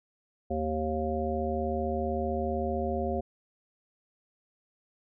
harmonic tone, 77.78 Hz, D#2, in tune, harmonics 1 / 3 / 5 / 7 / 9, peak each -34 / -34 / -34 / -34 / -34 dBFS, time 0.5-3.21 s, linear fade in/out 10 ms, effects none

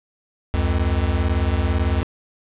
square beating tone pair, 70 / 88 Hz, C#2 / F2, +18 / +14 cents, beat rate 18 Hz, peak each -21 dBFS, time 0.54-2.03 s, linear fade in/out 0 ms, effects resampled to 8000 Hz + 8-bit

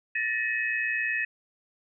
sine tone cluster, 1764 / 1884 / 2550 Hz, A6 / A#6 / D#7, +4 / +18 / +42 cents, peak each -30 dBFS, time 0.15-1.25 s, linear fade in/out 5 ms, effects none

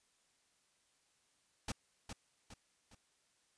pink noise with echo, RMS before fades -39 dBFS, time 1.68-1.72 s, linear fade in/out 5 ms, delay 410 ms, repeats 3, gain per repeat -7 dB, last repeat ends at 2.95 s, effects white hiss -75 dBFS RMS until 3.57 s + resampled to 22050 Hz

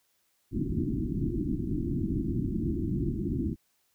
white low-pass noise, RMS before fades -30 dBFS, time 0.51-3.56 s, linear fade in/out 50 ms, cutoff 350 Hz, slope 96 dB/octave, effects white hiss -72 dBFS RMS until 3.94 s

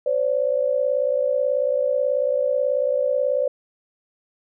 sine tone pair together, 516.7 / 575 Hz, C5 / D5, -22 / -37 cents, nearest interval major second, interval 185 cents, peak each -21 dBFS, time 0.06-3.48 s, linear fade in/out 5 ms, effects none

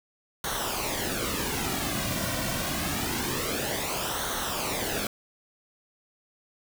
pink noise with flanger, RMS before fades -30 dBFS, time 0.44-5.07 s, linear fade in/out 2 ms, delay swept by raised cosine 0.4 to 2.4 ms, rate 0.26 Hz, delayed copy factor -0.65, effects none

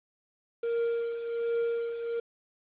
triangle tone with tremolo, 466.2 Hz, A#4, in tune, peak -23 dBFS, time 0.63-2.2 s, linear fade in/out 5 ms, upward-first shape triangle, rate 1.3 Hz, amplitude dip 65%, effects resampled to 8000 Hz + 9-bit

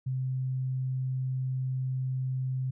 sine tone, 130 Hz, C3, 11 cents flat, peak -28 dBFS, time 0.06-2.71 s, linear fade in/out 10 ms, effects none

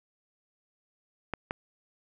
clicks, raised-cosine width 0.5 ms, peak -16 dBFS, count 2, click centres 1.337 / 1.509 s, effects none

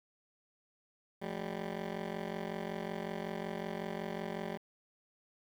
15% pulse ring-modulated tone, 196 Hz, G3, in tune, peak -28 dBFS, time 1.21-4.58 s, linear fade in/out 20 ms, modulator 22.7 Hz, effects low-pass 3000 Hz 12 dB/octave + 9-bit

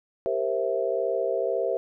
sine chord, C dominant seventh, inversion second, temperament equal with one note detuned, 392 / 466.2 / 528.1 / 659.3 Hz, G4 / Bb4 / C5 / E5, 0 / 0 / +16 / 0 cents, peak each -30 / -29 / -28 / -29 dBFS, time 0.26-1.77 s, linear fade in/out 0 ms, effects none

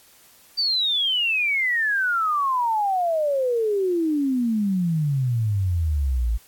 sine exponential sweep, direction down, 4685 to 53.5 Hz, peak -19 dBFS, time 0.57-6.38 s, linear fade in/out 20 ms, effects white hiss -53 dBFS RMS until 6.47 s + AAC 64 kbps

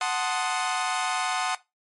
sawtooth chord, F# diminished seventh, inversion none, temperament equal, 740 / 880 / 1046.5 / 1244.5 Hz, F#5 / A5 / C6 / Eb6, 0 / 0 / 0 / 0 cents, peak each -24 / -29 / -28 / -28 dBFS, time 0.01-1.55 s, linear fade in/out 2 ms, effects noise-tail reverb RT60 0.2 s tail -17 dB re dry + MP3 48 kbps

